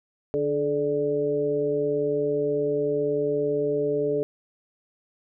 harmonic tone with a mistuned harmonic, 147 Hz, D3, 2 cents sharp, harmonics 1 / 2 / 3 / 4, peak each -35 / -31 / -23 / -30 dBFS, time 0.34-4.23 s, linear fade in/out 0 ms, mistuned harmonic 3, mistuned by -38 cents, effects none

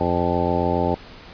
harmonic tone, 87.2 Hz, F2, 2 cents flat, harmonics 1 / 2 / 3 / 4 / 5 / 6 / 7 / 9 / 10, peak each -27 / -27 / -27 / -27 / -27 / -27 / -27 / -27 / -27 dBFS, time 0-0.95 s, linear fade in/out 10 ms, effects pink hiss -42 dBFS RMS until 1.33 s + resampled to 11025 Hz

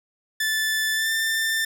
sawtooth tone with pitch glide, 1753 to 1786.7 Hz, A6 to A6, -7 to +26 cents, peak -18 dBFS, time 0.4-1.65 s, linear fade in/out 5 ms, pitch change +33 cents, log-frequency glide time 0.93-1.11 s, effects none

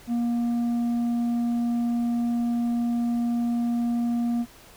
triangle tone with tanh clipping, 236.9 Hz, A#3, 28 cents sharp, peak -23 dBFS, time 0.07-4.46 s, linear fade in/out 50 ms, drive 9 dB, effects pink hiss -50 dBFS RMS until 4.76 s

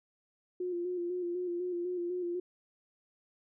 sine tone with vibrato, 354.2 Hz, F4, 24 cents sharp, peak -32 dBFS, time 0.6-2.4 s, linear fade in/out 5 ms, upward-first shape square, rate 4 Hz, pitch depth 34 cents each way, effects none

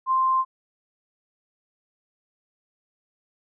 sine tone, 1047 Hz, C6, 1 cent sharp, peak -18 dBFS, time 0.06-0.45 s, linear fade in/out 50 ms, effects none

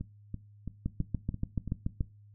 two click trains, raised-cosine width 5 ms, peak -24 / -18 dBFS, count 7 / 9, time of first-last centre 0.01-2.01 / 0.86-2.008 s, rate 3 / 6.97 Hz, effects noise-tail reverb RT60 0.3 s tail -19 dB re dry + added 103 Hz sine -53 dBFS peak until 2.34 s

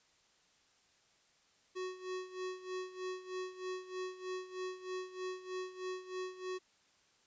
square tone with tremolo, 370 Hz, F#4, in tune, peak -38 dBFS, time 1.75-6.59 s, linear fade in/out 20 ms, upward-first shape sine, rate 3.2 Hz, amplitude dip 80%, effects white hiss -70 dBFS RMS until 7.26 s + resampled to 16000 Hz

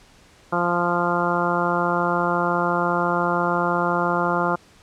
harmonic tone, 174.2 Hz, F3, 4 cents flat, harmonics 1 / 2 / 3 / 4 / 5 / 6 / 7 / 8, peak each -27 / -27 / -27 / -27 / -27 / -27 / -27 / -27 dBFS, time 0.52-4.56 s, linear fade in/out 10 ms, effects pink hiss -52 dBFS RMS until 4.82 s + low-pass 8000 Hz 12 dB/octave

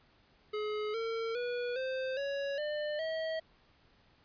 square tone with pitch steps, 423.6 / 454 / 486.6 / 521.5 / 558.9 / 599.1 / 642.1 Hz, G#4 / A#4 / B4 / C5 / C#5 / D5 / E5, +34 / -46 / -26 / -6 / +14 / +34 / -46 cents, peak -34 dBFS, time 0.53-3.4 s, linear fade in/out 10 ms, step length 410 ms, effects pink hiss -66 dBFS RMS until 4.24 s + resampled to 11025 Hz

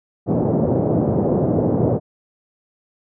pink band-pass noise, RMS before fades -18 dBFS, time 0.26-2 s, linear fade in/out 50 ms, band 110 to 620 Hz, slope 24 dB/octave, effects none

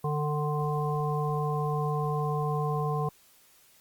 harmonic tone, 149.3 Hz, D3, 29 cents sharp, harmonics 1 / 3 / 5 / 7, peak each -28 / -33 / -35 / -34 dBFS, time 0.04-3.09 s, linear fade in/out 5 ms, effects white hiss -60 dBFS RMS until 3.8 s + Opus 32 kbps

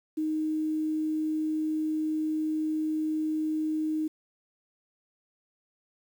sine tone with quantisation, 311.1 Hz, D#4, in tune, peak -26 dBFS, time 0.17-4.08 s, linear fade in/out 10 ms, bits 9, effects none

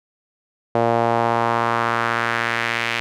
sawtooth tone with band-pass filter sweep, 116.54 Hz, A#2, in tune, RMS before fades -20 dBFS, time 0.75-3 s, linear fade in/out 0 ms, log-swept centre 630 to 2400 Hz, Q 1.9, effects none

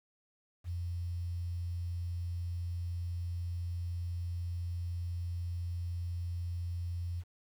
sine tone with quantisation, 87 Hz, F2, 6 cents flat, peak -34 dBFS, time 0.64-7.24 s, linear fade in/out 50 ms, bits 10, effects none

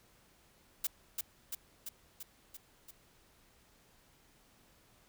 blue noise with echo, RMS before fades -33 dBFS, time 0.84-0.87 s, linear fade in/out 5 ms, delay 340 ms, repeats 6, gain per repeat -3 dB, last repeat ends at 2.91 s, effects pink hiss -66 dBFS RMS until 5.08 s

